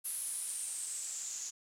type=noise with low-pass filter sweep; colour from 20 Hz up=blue; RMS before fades=-40 dBFS; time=0.04-1.51 s; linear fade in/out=20 ms; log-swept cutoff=11000 to 6600 Hz; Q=7.5; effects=none

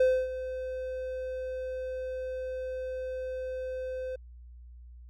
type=tone with ADSR envelope; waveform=triangle; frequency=514 Hz; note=C5; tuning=31 cents flat; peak=-17 dBFS; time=0-4.16 s; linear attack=6 ms; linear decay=270 ms; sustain=-14 dB; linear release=7 ms; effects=added 60 Hz sine -46 dBFS peak until 5.09 s

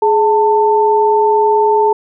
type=tone pair together; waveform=sine; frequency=420.5 / 891 Hz; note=G#4 / A5; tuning=+22 / +22 cents; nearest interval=octave + minor second; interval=1300 cents; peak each=-11 dBFS; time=0.02-1.93 s; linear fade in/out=5 ms; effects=none

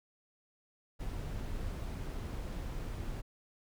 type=noise; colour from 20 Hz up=brown; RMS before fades=-39 dBFS; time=0.99-3.22 s; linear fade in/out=20 ms; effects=none

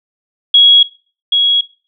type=tone with echo; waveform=sine; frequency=3322 Hz; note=G#7; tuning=in tune; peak=-3 dBFS; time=0.54-0.83 s; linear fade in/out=5 ms; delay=780 ms; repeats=1; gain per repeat=-5 dB; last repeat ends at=1.61 s; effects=noise-tail reverb RT60 0.4 s tail -19 dB re dry

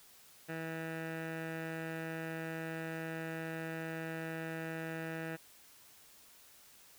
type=tone with low-pass filter; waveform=15% pulse; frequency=162.3 Hz; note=E3; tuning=27 cents flat; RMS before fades=-41 dBFS; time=0.48-5.37 s; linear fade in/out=20 ms; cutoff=2100 Hz; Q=2.9; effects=white hiss -60 dBFS RMS until 6.98 s

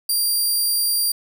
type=tone; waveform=10% pulse; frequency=4750 Hz; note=D8; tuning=19 cents sharp; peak=-11 dBFS; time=0.09-1.12 s; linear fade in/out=5 ms; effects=none

